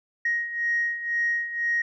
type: beating tone pair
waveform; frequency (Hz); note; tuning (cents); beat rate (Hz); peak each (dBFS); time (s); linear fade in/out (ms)
sine; 1877 / 1879; A#6 / A#6; +11 / +13; 2; -29 / -24; 0.25-1.82; 5
effects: tanh soft clip ceiling -16 dBFS